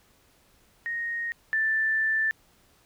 sine tone pair in turn, 1864.7 / 1767 Hz, A#6 / A6, 0 / +7 cents, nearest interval minor second, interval 93 cents, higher first, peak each -28 / -22 dBFS, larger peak second, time 0.86-1.32 / 1.53-2.31 s, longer second, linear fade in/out 0 ms, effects pink hiss -62 dBFS RMS until 2.85 s

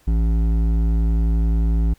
triangle tone with hard clipping, 55.5 Hz, A1, 16 cents sharp, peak -17 dBFS, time 0.07-1.94 s, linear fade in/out 10 ms, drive 14 dB, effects pink hiss -57 dBFS RMS until 1.98 s

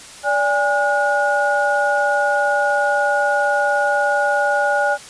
sine tone cluster, 580 / 817 / 1444 Hz, D5 / G#5 / F#6, -22 / -29 / -43 cents, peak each -19 dBFS, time 0.23-4.98 s, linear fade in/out 50 ms, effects white hiss -38 dBFS RMS until 5.09 s + resampled to 22050 Hz

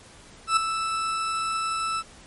40% pulse tone with ADSR envelope, 1318.5 Hz, E6, in tune, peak -15 dBFS, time 0.47-2.03 s, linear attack 98 ms, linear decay 6 ms, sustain -9 dB, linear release 39 ms, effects pink hiss -49 dBFS RMS until 2.26 s + MP3 48 kbps

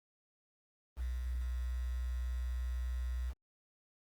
sine tone with quantisation, 61.74 Hz, B1, in tune, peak -34 dBFS, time 0.96-3.34 s, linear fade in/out 50 ms, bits 9, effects Opus 24 kbps

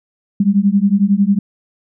sine beating tone pair, 194.6 / 205.6 Hz, G3 / G#3, -12 / -17 cents, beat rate 11 Hz, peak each -13 dBFS, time 0.4-1.39 s, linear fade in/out 5 ms, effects none

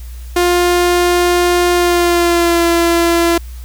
sawtooth tone with pitch glide, 352.7 to 339.5 Hz, F4 to F4, +17 to -49 cents, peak -6 dBFS, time 0.36-3.38 s, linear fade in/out 5 ms, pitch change -66 cents, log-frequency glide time 1.73-2.65 s, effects added 60 Hz sine -26 dBFS peak until 3.64 s + white hiss -43 dBFS RMS until 3.64 s

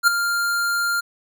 square tone with ADSR envelope, 1398 Hz, F6, 1 cent sharp, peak -10 dBFS, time 0.03-1.01 s, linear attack 44 ms, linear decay 10 ms, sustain -10 dB, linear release 15 ms, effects none

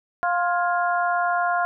harmonic tone with a mistuned harmonic, 351.4 Hz, F4, 11 cents sharp, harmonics 2 / 3 / 4 / 5, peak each -22 / -26 / -25 / -34 dBFS, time 0.23-1.65 s, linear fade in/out 0 ms, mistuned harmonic 5, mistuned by -89 cents, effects none

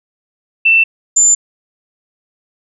sine tone pair in turn, 2674 / 7139 Hz, E7 / A8, +24 / +24 cents, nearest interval octave + perfect fourth, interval 1700 cents, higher second, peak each -6 dBFS, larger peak neither, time 0.65-0.84 / 1.16-1.35 s, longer neither, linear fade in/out 10 ms, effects none

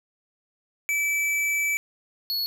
square tone pair in turn, 2309 / 4375 Hz, D7 / C#8, -30 / -24 cents, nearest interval major seventh, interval 1106 cents, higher second, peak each -23 / -25 dBFS, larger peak first, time 0.89-1.77 / 2.3-2.46 s, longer first, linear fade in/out 0 ms, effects none

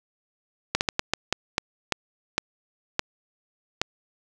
slowing click train, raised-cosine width 0.2 ms, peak -4 dBFS, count 11, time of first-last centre 0.75-3.816 s, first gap 59 ms, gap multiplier 1.34, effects none

